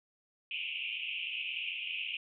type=band-pass noise; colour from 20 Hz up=white; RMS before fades=-38 dBFS; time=0.51-2.17 s; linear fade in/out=2 ms; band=2400 to 3000 Hz; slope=96 dB/octave; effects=none